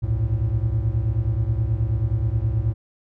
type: tone cluster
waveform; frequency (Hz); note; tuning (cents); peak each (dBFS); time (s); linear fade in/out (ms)
triangle; 62.1 / 74.9 / 107.4 / 116.8; B1 / D2 / A2 / A#2; +10 / +35 / -41 / +4; -26 / -27 / -20 / -23; 0.02-2.74; 20
effects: none